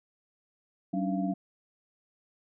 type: tone cluster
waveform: sine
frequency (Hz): 189.5 / 281.3 / 300.3 / 686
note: F#3 / C#4 / D4 / F5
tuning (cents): +42 / +26 / +39 / -31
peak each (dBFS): -30 / -32 / -36 / -36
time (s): 0.93-1.34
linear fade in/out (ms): 10
effects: none